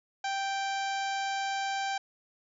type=harmonic tone; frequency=784 Hz; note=G5; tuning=in tune; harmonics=1 / 2 / 3 / 4 / 5 / 6 / 7 / 8 / 9; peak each=-31 / -37 / -41 / -43 / -45 / -47 / -48 / -49 / -50 dBFS; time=0.24-1.98 s; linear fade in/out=5 ms; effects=none